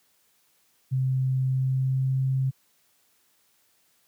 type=tone with pitch glide; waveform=sine; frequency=130.81 to 132.48 Hz; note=C3 to C3; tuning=0 to +22 cents; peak=-21 dBFS; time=0.91-2.51 s; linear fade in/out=20 ms; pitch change=+22 cents; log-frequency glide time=1.44-2.23 s; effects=white hiss -66 dBFS RMS until 4.07 s + high-pass 80 Hz 12 dB/octave